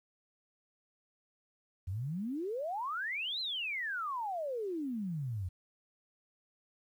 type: exponential two-way sweep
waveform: sine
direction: up then down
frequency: 85.1 to 4186 to 85.1 Hz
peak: -34 dBFS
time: 1.87-5.49 s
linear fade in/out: 10 ms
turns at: 3.4 s
effects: 11-bit